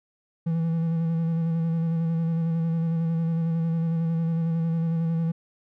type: tone with vibrato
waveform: triangle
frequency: 164.81 Hz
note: E3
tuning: in tune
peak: -20 dBFS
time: 0.46-5.32 s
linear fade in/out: 10 ms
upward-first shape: square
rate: 11 Hz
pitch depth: 20 cents each way
effects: none